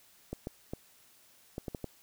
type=clicks; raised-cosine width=2 ms; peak=-23 dBFS; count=7; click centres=0.33 / 0.471 / 0.735 / 1.581 / 1.682 / 1.748 / 1.843 s; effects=white hiss -62 dBFS RMS until 2.02 s